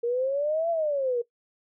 sine exponential two-way sweep, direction up then down, 464.9 to 682 to 464.9 Hz, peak -23 dBFS, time 0.03-1.22 s, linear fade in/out 10 ms, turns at 0.7 s, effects noise-tail reverb RT60 0.1 s tail -18 dB re dry

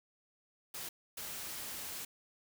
white noise bursts at uneven times, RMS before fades -43 dBFS, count 2, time 0.74-0.89 / 1.17-2.05 s, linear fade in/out 5 ms, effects none

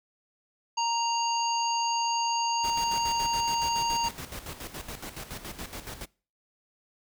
harmonic tone, 932.3 Hz, A#5, in tune, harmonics 1 / 3 / 5 / 7, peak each -26 / -34 / -34 / -36 dBFS, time 0.77-4.09 s, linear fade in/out 10 ms
pink noise with tremolo, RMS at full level -38 dBFS, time 2.63-6.06 s, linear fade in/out 20 ms, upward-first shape square, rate 7.1 Hz, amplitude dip 65%
effects noise-tail reverb RT60 0.4 s tail -25 dB re dry

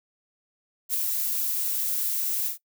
violet noise with ADSR envelope, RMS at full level -24 dBFS, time 0.89-2.58 s, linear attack 50 ms, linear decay 6 ms, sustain -3 dB, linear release 120 ms, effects noise-tail reverb RT60 0.1 s tail -19 dB re dry

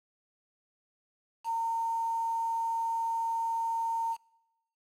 sine tone with quantisation, 914 Hz, A#5, 34 cents flat, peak -28 dBFS, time 1.44-4.17 s, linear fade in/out 50 ms, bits 8, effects noise-tail reverb RT60 0.9 s tail -24 dB re dry + low-pass 11000 Hz 12 dB/octave

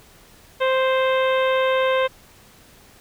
harmonic tone, 523 Hz, C5, 1 cent flat, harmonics 1 / 2 / 3 / 4 / 5 / 6 / 7, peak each -18 / -24 / -28 / -30 / -32 / -34 / -35 dBFS, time 0.6-2.08 s, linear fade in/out 20 ms, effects pink hiss -50 dBFS RMS until 3 s

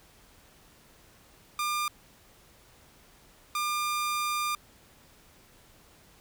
sawtooth tone bursts at uneven times, 1200 Hz, D6, 37 cents sharp, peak -24 dBFS, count 2, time 1.59-1.88 / 3.55-4.55 s, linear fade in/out 2 ms, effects pink hiss -58 dBFS RMS until 6.2 s

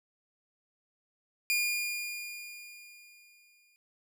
sawtooth tone with exponential decay, 2423 Hz, D#7, 47 cents flat, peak -22 dBFS, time 1.5-3.76 s, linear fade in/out 0 ms, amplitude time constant 490 ms, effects none

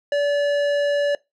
square tone with low-pass filter, 576 Hz, D5, 34 cents flat, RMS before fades -20 dBFS, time 0.12-1.15 s, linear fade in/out 2 ms, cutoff 3400 Hz, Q 0.6, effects noise-tail reverb RT60 0.2 s tail -22 dB re dry

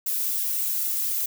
violet noise with flanger, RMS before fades -26 dBFS, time 0.06-1.26 s, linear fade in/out 5 ms, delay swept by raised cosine 1.4 to 2.07 ms, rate 3.7 Hz, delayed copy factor +0.5, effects none

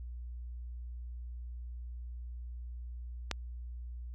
click, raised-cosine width 0.2 ms, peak -15 dBFS, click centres 3.313 s, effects added 60 Hz sine -40 dBFS peak until 4.14 s

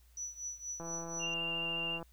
sine tone with tremolo, 5920 Hz, F#8, in tune, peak -36 dBFS, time 0.17-1.34 s, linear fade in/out 2 ms, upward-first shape triangle, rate 4.2 Hz, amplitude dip 90%
click train, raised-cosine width 1 ms, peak -31 dBFS, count 206, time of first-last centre 0.8-2.028 s, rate 167 Hz
sine tone with vibrato, 2790 Hz, F7, 2 cents flat, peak -34 dBFS, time 1.19-2 s, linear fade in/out 50 ms, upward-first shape square, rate 14 Hz, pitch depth 11 cents each way
effects added 60 Hz sine -60 dBFS peak until 2.12 s + white hiss -70 dBFS RMS until 2.12 s

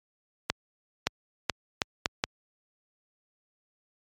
accelerating click train, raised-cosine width 0.2 ms, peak -6 dBFS, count 6, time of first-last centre 0.5-2.239 s, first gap 570 ms, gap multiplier 0.75, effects high-pass 60 Hz 12 dB/octave + MP3 96 kbps

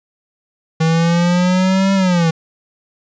square linear two-way sweep, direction up then down, 160 to 196 to 160 Hz, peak -12 dBFS, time 0.8-2.31 s, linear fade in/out 10 ms, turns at 1.94 s, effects resampled to 16000 Hz + 9-bit

